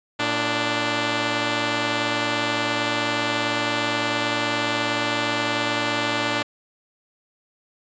5% pulse tone pair together, 113.8 / 293.8 Hz, A#2 / D4, -41 / +1 cents, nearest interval octave + major third, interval 1642 cents, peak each -16 / -11 dBFS, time 0.19-6.43 s, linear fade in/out 10 ms, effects resampled to 16000 Hz

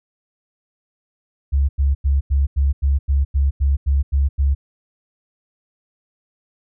sine tone bursts, 69.3 Hz, C#2, in tune, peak -13 dBFS, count 12, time 1.52-4.55 s, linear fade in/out 20 ms, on 170 ms, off 90 ms, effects none

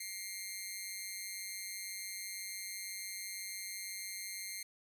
10% pulse tone with amplitude modulation, 2112 Hz, C7, 16 cents sharp, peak -29 dBFS, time 0-4.63 s, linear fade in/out 5 ms, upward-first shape sine, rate 194 Hz, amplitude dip 70%, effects none

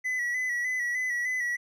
triangle tone with vibrato, 1972 Hz, B6, 3 cents flat, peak -25 dBFS, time 0.04-1.57 s, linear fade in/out 20 ms, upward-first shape square, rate 3.3 Hz, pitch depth 35 cents each way, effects none

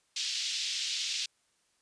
pink band-pass noise, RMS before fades -34 dBFS, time 0.16-1.26 s, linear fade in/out 5 ms, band 3000 to 6000 Hz, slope 24 dB/octave, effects white hiss -72 dBFS RMS until 1.81 s + resampled to 22050 Hz

